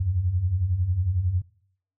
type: beating tone pair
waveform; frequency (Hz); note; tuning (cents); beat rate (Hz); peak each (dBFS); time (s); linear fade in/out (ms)
sine; 82.41 / 93.41; E2 / F#2; 0 / +17; 11; -29 / -22; 0-1.42; 10
effects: noise-tail reverb RT60 0.6 s tail -20 dB re dry